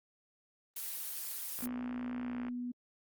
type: noise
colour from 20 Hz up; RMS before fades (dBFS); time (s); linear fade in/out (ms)
blue; -40; 0.76-1.66; 5
type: click train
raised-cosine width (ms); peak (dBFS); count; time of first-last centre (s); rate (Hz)
0.5; -31; 54; 1.59-2.484; 59.3
type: tone with pitch glide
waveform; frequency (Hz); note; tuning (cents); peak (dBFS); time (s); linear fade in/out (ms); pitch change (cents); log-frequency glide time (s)
sine; 246.9 to 245.3; B3 to B3; 0 to -12; -36; 1.62-2.72; 10; -12; 2.25-2.31
effects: Opus 24 kbps